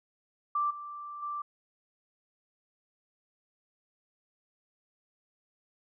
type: tone with level steps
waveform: sine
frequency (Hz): 1174.7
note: D6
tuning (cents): 0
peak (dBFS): -26 / -39 / -33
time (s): 0.55-1.42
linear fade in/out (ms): 5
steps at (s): 0.7 / 1.22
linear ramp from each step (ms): 10
effects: none